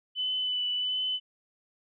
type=tone with vibrato; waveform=sine; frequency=2999 Hz; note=F#7; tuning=23 cents sharp; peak=-27 dBFS; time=0.15-1.2 s; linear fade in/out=50 ms; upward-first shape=sine; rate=1.4 Hz; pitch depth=16 cents each way; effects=none